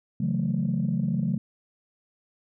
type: chord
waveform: sine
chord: F# minor seventh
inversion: second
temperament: equal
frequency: 138.59 / 164.81 / 185 / 220 Hz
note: C#3 / E3 / F#3 / A3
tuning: 0 / 0 / 0 / 0 cents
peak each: -28 / -29 / -27 / -28 dBFS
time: 0.2-1.38 s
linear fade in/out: 5 ms
effects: tanh soft clip ceiling -16 dBFS